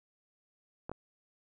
clicks, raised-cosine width 1 ms, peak -25 dBFS, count 2, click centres 0.895 / 0.916 s, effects none

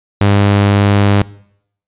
sawtooth tone, 101 Hz, G#2, 48 cents flat, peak -4 dBFS, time 0.21-1.22 s, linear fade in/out 0 ms, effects noise-tail reverb RT60 0.7 s tail -22 dB re dry + resampled to 8000 Hz

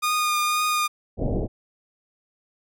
sawtooth tone with vibrato, 1222 Hz, D#6, 32 cents flat, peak -17 dBFS, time 0.02-0.88 s, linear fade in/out 20 ms, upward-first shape triangle, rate 2 Hz, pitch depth 18 cents each way
pink low-pass noise, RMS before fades -24 dBFS, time 1.17-1.48 s, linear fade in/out 50 ms, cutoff 680 Hz, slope 48 dB/octave
effects none

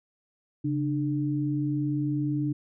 sine tone pair together, 138.59 / 298.5 Hz, C#3 / D4, 0 / +28 cents, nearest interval octave + minor second, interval 1328 cents, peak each -28 / -27 dBFS, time 0.64-2.53 s, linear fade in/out 10 ms, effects none

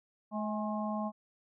harmonic tone with a mistuned harmonic, 213.7 Hz, G#3, 50 cents sharp, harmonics 1 / 3 / 4 / 5, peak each -34 / -39 / -40 / -41 dBFS, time 0.31-1.12 s, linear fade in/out 50 ms, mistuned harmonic 4, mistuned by -49 cents, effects none

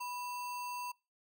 sine tone with sample-and-hold, 984 Hz, B5, 7 cents flat, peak -38 dBFS, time 0-0.92 s, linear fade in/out 10 ms, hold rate 3675 Hz, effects noise-tail reverb RT60 0.3 s tail -25 dB re dry

